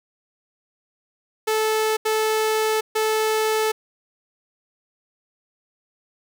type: tone bursts at uneven times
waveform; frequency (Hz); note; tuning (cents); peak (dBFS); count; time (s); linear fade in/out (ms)
sawtooth; 436; A4; -16; -15; 3; 1.47-1.97 / 2.05-2.81 / 2.95-3.72; 10
effects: none